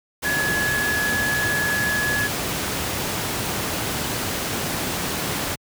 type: tone in noise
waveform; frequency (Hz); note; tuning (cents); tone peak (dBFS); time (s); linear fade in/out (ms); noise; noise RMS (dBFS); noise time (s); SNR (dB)
sine; 1692; G#6; +32; -21; 0.24-2.28; 20; pink; -25; 0.22-5.56; +1
effects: high-pass 80 Hz 12 dB/octave